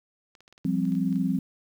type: clicks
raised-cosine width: 0.2 ms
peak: -35 dBFS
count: 11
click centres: 0.352 / 0.406 / 0.479 / 0.526 / 0.579 / 0.645 / 0.853 / 0.922 / 0.952 / 1.127 / 1.158 s
type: chord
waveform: sine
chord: F suspended second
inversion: none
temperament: equal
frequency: 174.61 / 196 / 261.6 Hz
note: F3 / G3 / C4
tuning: 0 / 0 / 0 cents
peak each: -27 dBFS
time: 0.65-1.39 s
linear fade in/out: 2 ms
effects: 9-bit